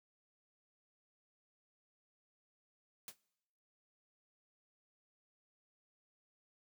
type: noise with exponential decay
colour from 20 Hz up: white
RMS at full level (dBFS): -43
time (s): 3.08-3.17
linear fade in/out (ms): 1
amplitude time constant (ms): 18
effects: noise-tail reverb RT60 0.9 s tail -23 dB re dry + high-pass 80 Hz 12 dB/octave